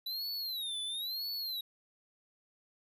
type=tone with vibrato; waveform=square; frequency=3935 Hz; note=B7; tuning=7 cents flat; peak=-36 dBFS; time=0.06-1.61 s; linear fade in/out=5 ms; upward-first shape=sine; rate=1 Hz; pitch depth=210 cents each way; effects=none